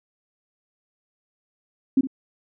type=tone with echo; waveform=sine; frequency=266.4 Hz; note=C4; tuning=31 cents sharp; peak=-13 dBFS; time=1.97-2.01 s; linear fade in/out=5 ms; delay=62 ms; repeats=1; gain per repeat=-13 dB; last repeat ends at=2.072 s; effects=none